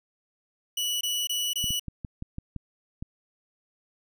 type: tone bursts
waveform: sawtooth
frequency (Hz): 2947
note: F#7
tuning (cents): -8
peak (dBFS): -23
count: 4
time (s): 0.77-1.796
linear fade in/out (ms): 5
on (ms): 240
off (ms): 22
type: clicks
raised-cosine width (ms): 5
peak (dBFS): -22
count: 8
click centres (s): 1.642 / 1.706 / 1.883 / 2.048 / 2.224 / 2.384 / 2.563 / 3.025
effects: none